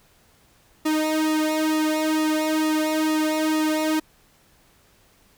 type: tone with flanger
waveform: sawtooth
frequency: 311.1 Hz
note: D#4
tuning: in tune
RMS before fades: -22 dBFS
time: 0.85-4 s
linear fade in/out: 10 ms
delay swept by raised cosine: 1.3 to 2.6 ms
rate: 2.2 Hz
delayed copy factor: -0.9
effects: pink hiss -58 dBFS RMS until 5.37 s